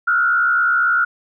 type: tone with frequency modulation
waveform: sine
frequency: 1413 Hz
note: F6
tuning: 20 cents sharp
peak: -13 dBFS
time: 0.07-1.05 s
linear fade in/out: 10 ms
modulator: 67.9 Hz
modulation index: 0.99
effects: none